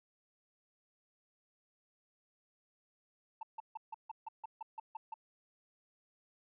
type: tone bursts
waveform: sine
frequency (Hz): 889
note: A5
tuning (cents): +18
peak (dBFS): -38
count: 11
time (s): 3.41-5.141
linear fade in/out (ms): 5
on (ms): 21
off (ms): 150
effects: tanh soft clip ceiling -38 dBFS